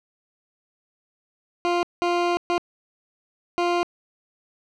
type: tone bursts at uneven times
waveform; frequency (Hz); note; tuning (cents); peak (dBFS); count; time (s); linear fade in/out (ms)
20% pulse; 349.2; F4; 0; -15; 4; 1.65-1.83 / 2.02-2.37 / 2.5-2.58 / 3.58-3.83; 0
effects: low-pass 4000 Hz 12 dB/octave

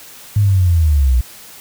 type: linear sweep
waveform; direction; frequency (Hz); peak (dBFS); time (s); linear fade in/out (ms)
sine; down; 105.9 to 58.6; -9; 0.36-1.21; 5
effects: white hiss -38 dBFS RMS until 1.6 s

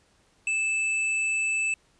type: tone with hard clipping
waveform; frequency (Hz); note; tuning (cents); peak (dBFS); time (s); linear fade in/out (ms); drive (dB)
sine; 2629; E7; -5; -25; 0.47-1.74; 2; 13
effects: pink hiss -64 dBFS RMS until 1.99 s + resampled to 22050 Hz

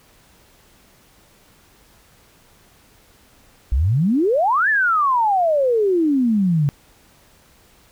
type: exponential two-way sweep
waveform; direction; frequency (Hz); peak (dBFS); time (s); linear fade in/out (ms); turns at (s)
sine; up then down; 56.8 to 1799 to 137.6; -14; 3.72-6.69; 0; 4.69
effects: pink hiss -53 dBFS RMS until 7.91 s

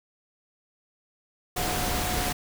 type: tone in noise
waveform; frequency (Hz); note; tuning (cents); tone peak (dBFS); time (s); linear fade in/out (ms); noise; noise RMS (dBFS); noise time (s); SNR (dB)
sine; 724; F#5; -38; -33; 1.56-2.33; 10; pink; -28; 1.56-2.33; -8
effects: none

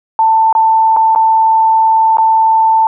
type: tone with dropouts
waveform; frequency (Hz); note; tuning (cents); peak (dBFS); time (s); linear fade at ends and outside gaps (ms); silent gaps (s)
sine; 889; A5; +18; -6; 0.19-2.87; 1; 0.527-0.551 / 0.964-0.969 / 1.15-1.159 / 2.171-2.183
effects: none

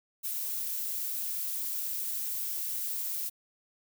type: noise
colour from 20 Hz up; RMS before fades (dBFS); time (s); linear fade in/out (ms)
violet; -34; 0.23-3.3; 20
effects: none

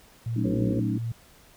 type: tone with tremolo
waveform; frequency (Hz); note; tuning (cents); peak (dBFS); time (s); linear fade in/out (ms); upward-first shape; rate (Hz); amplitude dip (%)
sine; 115.4; A#2; -17; -26; 0.26-1.12; 5; sine; 2.5; 25
type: chord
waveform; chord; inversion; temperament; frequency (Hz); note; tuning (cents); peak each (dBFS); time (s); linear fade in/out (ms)
sine; D# half-diminished seventh; first; equal; 185 / 220 / 277.2 / 311.1; F#3 / A3 / C#4 / D#4; 0 / 0 / 0 / 0; -31; 0.36-0.98; 5
type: harmonic tone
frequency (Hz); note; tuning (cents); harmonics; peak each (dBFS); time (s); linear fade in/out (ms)
59.9; A#1; +48; 1 / 2 / 3 / 4 / 5 / 6 / 7 / 8 / 9; -40 / -35 / -35 / -37 / -36 / -36 / -39 / -39 / -36; 0.44-0.8; 10
effects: pink hiss -55 dBFS RMS until 1.56 s

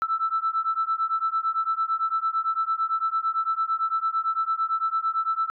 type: beating tone pair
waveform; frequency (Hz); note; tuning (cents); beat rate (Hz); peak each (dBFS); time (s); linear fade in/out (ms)
sine; 1318 / 1326.9; E6 / E6; -1 / +11; 8.9; -25; 0.02-5.5; 0
effects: tanh soft clip ceiling -15 dBFS

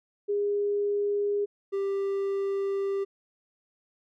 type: tone pair in turn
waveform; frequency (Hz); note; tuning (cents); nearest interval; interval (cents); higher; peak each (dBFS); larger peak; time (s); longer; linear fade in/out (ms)
sine / triangle; 408.3 / 394.2; G#4 / G4; -29 / +10; minor second; 61; first; -24; neither; 0.28-1.46 / 1.72-3.05; second; 20
effects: none

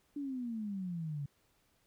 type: exponential sweep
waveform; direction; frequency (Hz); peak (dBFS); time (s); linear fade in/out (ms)
sine; down; 293.7 to 138.7; -36; 0.16-1.26; 5
effects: pink hiss -73 dBFS RMS until 1.86 s

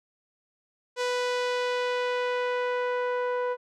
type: tone with low-pass filter sweep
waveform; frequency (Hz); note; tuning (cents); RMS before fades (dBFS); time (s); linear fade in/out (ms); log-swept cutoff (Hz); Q
sawtooth; 494.5; B4; +2; -28; 0.96-3.57; 50; 6500 to 1200; 0.91
effects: none

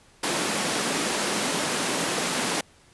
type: high-pass noise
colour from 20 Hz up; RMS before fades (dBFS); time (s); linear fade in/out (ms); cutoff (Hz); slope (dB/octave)
pink; -26; 0.23-2.61; 5; 180; 24
effects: pink hiss -56 dBFS RMS until 2.93 s + resampled to 24000 Hz

